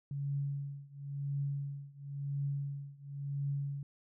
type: tone with tremolo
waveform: sine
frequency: 140.8 Hz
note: C#3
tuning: 27 cents sharp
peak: -31 dBFS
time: 0.11-3.83 s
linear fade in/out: 2 ms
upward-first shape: triangle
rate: 0.96 Hz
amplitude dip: 95%
effects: none